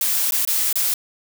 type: noise with dropouts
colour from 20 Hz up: blue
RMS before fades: -20 dBFS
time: 0.01-0.94 s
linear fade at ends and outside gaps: 2 ms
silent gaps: 0.308-0.321 / 0.451-0.474 / 0.728-0.756 s
effects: none